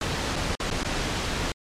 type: noise with dropouts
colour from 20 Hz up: pink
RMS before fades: -27 dBFS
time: 0.01-1.52 s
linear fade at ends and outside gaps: 2 ms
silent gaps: 0.359-0.362 / 0.553-0.6 / 0.703-0.711 / 0.834-0.846 s
effects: low-pass 6000 Hz 12 dB/octave + MP3 64 kbps